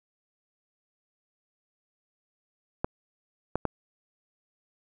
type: clicks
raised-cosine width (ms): 1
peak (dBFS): -12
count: 3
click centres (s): 2.845 / 3.556 / 3.653
effects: none